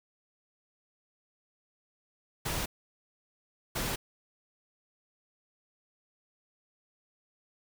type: noise bursts at uneven times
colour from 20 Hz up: pink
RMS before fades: -33 dBFS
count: 2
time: 2.45-2.66 / 3.75-3.96 s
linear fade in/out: 10 ms
effects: none